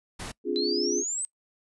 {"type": "noise", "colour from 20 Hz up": "pink", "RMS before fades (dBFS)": -37, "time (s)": [0.19, 0.32], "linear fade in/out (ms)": 10}
{"type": "chord", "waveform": "sine", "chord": "D half-diminished seventh", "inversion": "third", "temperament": "equal", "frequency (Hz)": [261.6, 293.7, 349.2, 415.3], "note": ["C4", "D4", "F4", "Ab4"], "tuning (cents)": [0, 0, 0, 0], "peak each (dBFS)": [-33, -33, -29, -29], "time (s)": [0.44, 1.04], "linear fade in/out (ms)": 50}
{"type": "exponential sweep", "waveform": "sine", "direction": "up", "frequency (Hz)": [3981, 8320], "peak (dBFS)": -28, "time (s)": [0.56, 1.25], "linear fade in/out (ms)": 0}
{"effects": ["noise-tail reverb RT60 0.1 s tail -23 dB re dry", "resampled to 24000 Hz"]}